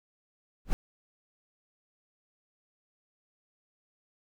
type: noise with exponential growth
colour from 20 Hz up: brown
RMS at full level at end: -19 dBFS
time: 0.65-0.73 s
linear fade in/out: 0 ms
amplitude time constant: 17 ms
effects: none